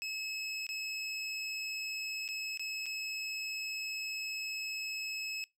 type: tone with dropouts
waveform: 25% pulse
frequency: 2585 Hz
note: E7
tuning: 34 cents flat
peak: -32 dBFS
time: 0.02-5.44 s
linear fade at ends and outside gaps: 0 ms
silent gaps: 0.667-0.69 / 2.279-2.288 / 2.574-2.595 / 2.858-2.864 s
effects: noise-tail reverb RT60 0.2 s tail -25 dB re dry + low-pass 12000 Hz 12 dB/octave